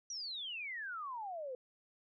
sine exponential sweep, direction down, 5920 to 489.3 Hz, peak -40 dBFS, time 0.1-1.55 s, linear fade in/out 2 ms, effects none

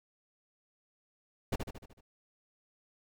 brown noise with echo, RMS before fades -29 dBFS, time 1.52-1.56 s, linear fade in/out 10 ms, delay 75 ms, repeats 6, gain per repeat -5 dB, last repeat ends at 2.01 s, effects none

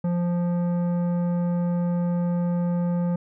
sine tone with tanh clipping, 174.61 Hz, F3, in tune, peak -23 dBFS, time 0.04-3.16 s, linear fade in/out 5 ms, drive 12 dB, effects none

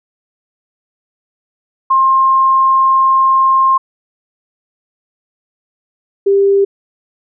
sine tone pair in turn, 1062 / 396.3 Hz, C6 / G4, +25 / +19 cents, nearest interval octave + perfect fourth, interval 1706 cents, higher first, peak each -7 dBFS, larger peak neither, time 1.9-3.78 / 6.26-6.65 s, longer first, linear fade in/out 10 ms, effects none

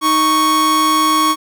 45% pulse tone pair together, 311.1 / 1108.7 Hz, D#4 / C#6, 0 / 0 cents, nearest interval octave + minor seventh, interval 2200 cents, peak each -18 / -12 dBFS, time 0.01-1.36 s, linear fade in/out 50 ms, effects none

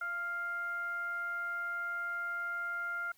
sine tone with frequency modulation, 1396.9 Hz, F6, in tune, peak -34 dBFS, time 0.01-3.12 s, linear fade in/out 5 ms, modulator 711 Hz, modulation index 0.35, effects white hiss -67 dBFS RMS until 3.17 s

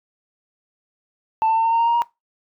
sine tone with pitch steps, 886 / 894.2 / 902.5 / 910.9 / 919.4 / 927.9 / 936.5 / 945.2 Hz, A5 / A5 / A5 / A#5 / A#5 / A#5 / A#5 / A#5, +12 / +28 / +44 / -40 / -24 / -8 / +8 / +24 cents, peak -13 dBFS, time 1.42-2.02 s, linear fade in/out 0 ms, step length 75 ms, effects noise-tail reverb RT60 0.2 s tail -21 dB re dry + tanh soft clip ceiling -13 dBFS

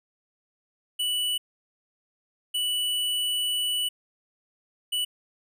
square tone bursts at uneven times, 2960 Hz, F#7, in tune, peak -25 dBFS, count 3, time 0.99-1.38 / 2.54-3.89 / 4.92-5.05 s, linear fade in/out 10 ms, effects none

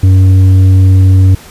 triangle tone with tanh clipping, 94.4 Hz, F#2, 35 cents sharp, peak -3 dBFS, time 0.03-1.35 s, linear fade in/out 5 ms, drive 10 dB, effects pink hiss -34 dBFS RMS until 1.5 s + resampled to 32000 Hz

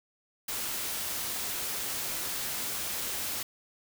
white noise, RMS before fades -34 dBFS, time 0.48-3.43 s, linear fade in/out 5 ms, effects none

